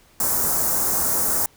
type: band-stop noise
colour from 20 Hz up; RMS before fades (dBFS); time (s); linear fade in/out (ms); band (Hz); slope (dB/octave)
white; -21; 0.2-1.46; 2; 1400 to 6400; 24
effects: pink hiss -55 dBFS RMS until 1.56 s